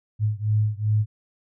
sine beating tone pair, 105.6 / 108.2 Hz, G#2 / A2, +29 / -29 cents, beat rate 2.6 Hz, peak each -22 / -23 dBFS, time 0.19-1.06 s, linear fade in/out 50 ms, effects none

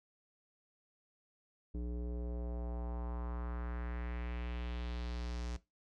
square tone with low-pass filter sweep, 59.8 Hz, A#1, 45 cents sharp, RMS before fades -40 dBFS, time 1.74-5.57 s, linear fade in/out 10 ms, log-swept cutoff 340 to 6300 Hz, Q 2, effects noise-tail reverb RT60 0.2 s tail -17 dB re dry

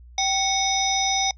harmonic tone with a mistuned harmonic, 737 Hz, F#5, 7 cents flat, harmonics 1 / 3 / 5 / 7 / 8, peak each -24 / -28 / -26 / -28 / -26 dBFS, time 0.18-1.31 s, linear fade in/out 2 ms, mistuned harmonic 1, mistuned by +87 cents, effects noise-tail reverb RT60 0.1 s tail -24 dB re dry + added 60 Hz sine -43 dBFS peak until 1.37 s

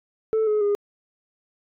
sine tone with pitch steps, 440 / 424.3 / 409.1 Hz, A4 / G#4 / G#4, 0 / +37 / -26 cents, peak -16 dBFS, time 0.33-0.75 s, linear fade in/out 0 ms, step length 140 ms, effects tanh soft clip ceiling -17 dBFS

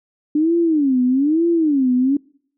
sine tone with vibrato, 291.7 Hz, D4, 12 cents flat, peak -13 dBFS, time 0.35-2.17 s, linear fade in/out 5 ms, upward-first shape sine, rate 1.1 Hz, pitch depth 270 cents each way, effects noise-tail reverb RT60 0.6 s tail -26 dB re dry

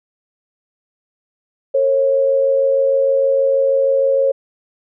sine tone pair together, 456.6 / 543 Hz, A#4 / C#5, -36 / -36 cents, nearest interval minor third, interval 300 cents, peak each -21 / -12 dBFS, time 1.74-4.32 s, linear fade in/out 10 ms, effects none

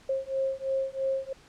sine beating tone pair, 534 / 537 Hz, C5 / C5, +35 / +45 cents, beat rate 3 Hz, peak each -30 dBFS, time 0.09-1.33 s, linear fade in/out 5 ms, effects pink hiss -56 dBFS RMS until 1.48 s + low-pass 7000 Hz 12 dB/octave

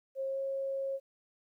sine tone with pitch glide, 537 to 542.6 Hz, C5 to C#5, +45 to -37 cents, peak -32 dBFS, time 0.15-1 s, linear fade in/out 50 ms, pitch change +18 cents, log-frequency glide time 0.26-0.39 s, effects 12-bit

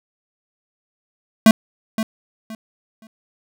square tone with echo, 220.7 Hz, A3, 5 cents sharp, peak -7 dBFS, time 1.46-1.51 s, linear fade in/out 2 ms, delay 520 ms, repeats 3, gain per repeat -12 dB, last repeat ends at 3.07 s, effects none

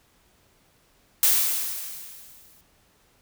blue noise with exponential decay, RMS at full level -17 dBFS, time 1.23-2.61 s, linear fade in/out 1 ms, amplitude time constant 300 ms, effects pink hiss -62 dBFS RMS until 3.21 s

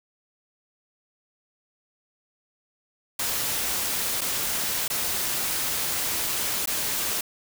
white noise with dropouts, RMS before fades -27 dBFS, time 3.19-7.21 s, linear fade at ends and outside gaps 5 ms, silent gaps 4.209-4.214 / 4.88-4.9 / 6.659-6.673 s, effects none

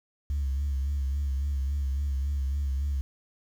sine tone with vibrato, 69.3 Hz, C#2, in tune, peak -24 dBFS, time 0.3-3.01 s, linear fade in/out 0 ms, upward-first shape sine, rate 3.6 Hz, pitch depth 66 cents each way, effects tanh soft clip ceiling -23 dBFS + 9-bit

